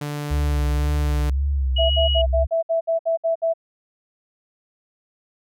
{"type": "tone with pitch glide", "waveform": "sawtooth", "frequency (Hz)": [146.83, 148.02], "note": ["D3", "D3"], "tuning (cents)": [0, 14], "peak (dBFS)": -22, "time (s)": [0.01, 1.3], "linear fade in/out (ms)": 5, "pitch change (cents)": 14, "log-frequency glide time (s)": [0.55, 0.83]}
{"type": "tone with vibrato", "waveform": "sine", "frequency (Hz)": 67.6, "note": "C#2", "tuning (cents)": -43, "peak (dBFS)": -18, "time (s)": [0.3, 2.47], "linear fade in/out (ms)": 20, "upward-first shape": "sine", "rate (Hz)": 1.9, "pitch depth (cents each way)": 85}
{"type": "tone", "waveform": "sine", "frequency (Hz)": 2909, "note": "F#7", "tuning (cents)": -30, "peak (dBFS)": -21, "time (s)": [1.76, 2.22], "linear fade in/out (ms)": 10}
{"type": "tone bursts", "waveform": "sine", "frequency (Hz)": 659.3, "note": "E5", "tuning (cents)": 0, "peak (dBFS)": -17, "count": 10, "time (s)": [1.78, 3.538], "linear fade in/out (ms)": 20, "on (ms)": 120, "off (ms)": 62}
{"effects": []}